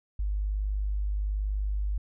sine tone, 50.6 Hz, G#1, 44 cents flat, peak -26 dBFS, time 0.19-1.98 s, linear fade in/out 5 ms, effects none

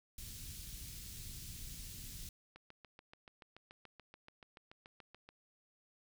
pink band-stop noise, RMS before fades -48 dBFS, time 0.18-2.29 s, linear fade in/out 2 ms, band 140 to 4200 Hz, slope 12 dB/octave
click train, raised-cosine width 0.3 ms, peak -38 dBFS, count 20, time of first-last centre 2.56-5.29 s, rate 6.96 Hz
effects none

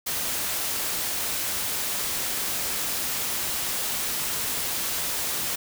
white noise, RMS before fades -28 dBFS, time 0.06-5.56 s, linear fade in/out 10 ms, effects none

